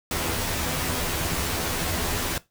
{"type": "noise with comb filter", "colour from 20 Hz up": "pink", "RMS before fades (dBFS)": -27, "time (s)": [0.11, 2.38], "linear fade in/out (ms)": 2, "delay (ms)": 12, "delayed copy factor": 0.75, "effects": ["noise-tail reverb RT60 0.2 s tail -18 dB re dry"]}